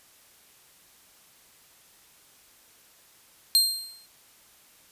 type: tone with exponential decay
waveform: sawtooth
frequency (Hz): 4186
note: C8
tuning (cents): 0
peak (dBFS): -12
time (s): 3.55-4.06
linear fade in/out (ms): 0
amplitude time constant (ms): 110
effects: white hiss -57 dBFS RMS until 4.91 s + resampled to 32000 Hz